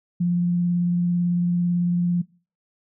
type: tone with vibrato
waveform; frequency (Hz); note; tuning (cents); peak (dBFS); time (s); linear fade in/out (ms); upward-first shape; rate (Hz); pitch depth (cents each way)
sine; 175; F3; +4; -18; 0.2-2.22; 10; triangle; 18; 14
effects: noise-tail reverb RT60 0.4 s tail -23 dB re dry